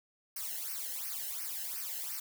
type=noise with flanger; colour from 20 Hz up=blue; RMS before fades=-39 dBFS; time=0.36-2.2 s; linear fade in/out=5 ms; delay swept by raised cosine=0.27 to 0.87 ms; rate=2.8 Hz; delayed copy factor=-1; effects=none